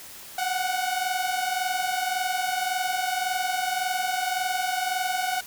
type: tone pair together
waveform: sawtooth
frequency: 729 / 750.8 Hz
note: F#5 / F#5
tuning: -26 / +25 cents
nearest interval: minor second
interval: 51 cents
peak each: -24 dBFS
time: 0.38-5.41 s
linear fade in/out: 5 ms
effects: white hiss -43 dBFS RMS until 5.46 s